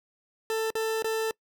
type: tone with dropouts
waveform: 40% pulse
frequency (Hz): 443.6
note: A4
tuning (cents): +14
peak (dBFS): -25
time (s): 0.5-1.31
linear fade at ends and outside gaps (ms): 1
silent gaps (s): 0.704-0.753 / 1.023-1.044
effects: noise-tail reverb RT60 0.1 s tail -24 dB re dry